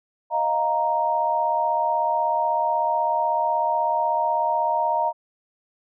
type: chord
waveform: sine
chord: Eb suspended second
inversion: none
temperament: equal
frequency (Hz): 622.3 / 698.5 / 932.3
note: Eb5 / F5 / Bb5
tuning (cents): 0 / 0 / 0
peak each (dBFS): -26 / -26 / -21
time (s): 0.3-5.13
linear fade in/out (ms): 50
effects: none